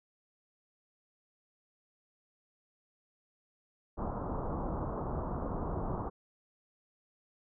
pink low-pass noise, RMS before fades -36 dBFS, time 3.97-6.1 s, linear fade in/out 20 ms, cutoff 1200 Hz, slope 48 dB/octave, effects none

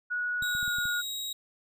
sine tone with pitch glide, 1461 to 1438.4 Hz, F#6 to F#6, -22 to -49 cents, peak -28 dBFS, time 0.1-1.02 s, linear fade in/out 20 ms, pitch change -27 cents, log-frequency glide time 0.43-0.72 s
sawtooth tone, 3811 Hz, A#7, 38 cents sharp, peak -30 dBFS, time 0.42-1.33 s, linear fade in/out 5 ms
clicks, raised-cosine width 5 ms, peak -33 dBFS, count 6, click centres 0.424 / 0.551 / 0.629 / 0.679 / 0.785 / 0.855 s
effects none

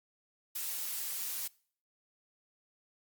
blue noise, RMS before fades -37 dBFS, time 0.55-1.48 s, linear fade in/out 10 ms, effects noise-tail reverb RT60 0.5 s tail -23 dB re dry + Opus 48 kbps

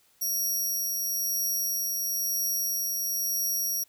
15% pulse tone with tremolo, 5670 Hz, F8, 25 cents sharp, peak -20 dBFS, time 0.21-3.84 s, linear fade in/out 10 ms, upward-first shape triangle, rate 1 Hz, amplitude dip 25%, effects white hiss -64 dBFS RMS until 3.88 s

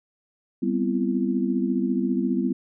sine chord, C major seventh, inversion second, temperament equal with one note detuned, 196 / 246.9 / 261.6 / 336.4 Hz, G3 / B3 / C4 / E4, 0 / 0 / 0 / +35 cents, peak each -26 / -25 / -28 / -28 dBFS, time 0.62-2.53 s, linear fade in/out 10 ms, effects none

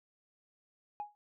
sine tone with exponential decay, 830.6 Hz, G#5, in tune, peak -32 dBFS, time 1-1.15 s, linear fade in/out 0 ms, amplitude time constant 32 ms, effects tanh soft clip ceiling -31 dBFS

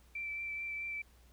sine tone with vibrato, 2335 Hz, D7, 11 cents flat, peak -37 dBFS, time 0.15-1.02 s, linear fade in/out 5 ms, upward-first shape triangle, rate 4.6 Hz, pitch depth 17 cents each way, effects added 60 Hz sine -61 dBFS peak until 1.32 s + pink hiss -67 dBFS RMS until 1.32 s

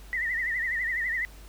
sine tone with vibrato, 1919 Hz, A#6, 50 cents sharp, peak -26 dBFS, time 0.13-1.25 s, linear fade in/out 0 ms, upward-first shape triangle, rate 12 Hz, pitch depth 130 cents each way, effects added 50 Hz sine -45 dBFS peak until 1.48 s + pink hiss -53 dBFS RMS until 1.48 s

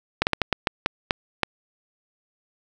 slowing click train, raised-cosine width 0.3 ms, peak -3 dBFS, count 9, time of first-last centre 0.22-1.433 s, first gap 49 ms, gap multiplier 1.31, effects none

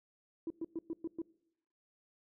sine tone bursts, 329.6 Hz, E4, in tune, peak -34 dBFS, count 6, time 0.47-1.218 s, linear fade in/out 2 ms, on 33 ms, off 110 ms, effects noise-tail reverb RT60 0.8 s tail -23 dB re dry + tanh soft clip ceiling -31 dBFS

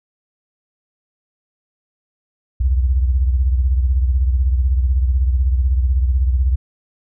sine beating tone pair, 63.3 / 79.3 Hz, B1 / D#2, +43 / +33 cents, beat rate 16 Hz, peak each -13 / -22 dBFS, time 2.6-6.56 s, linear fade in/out 10 ms, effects none

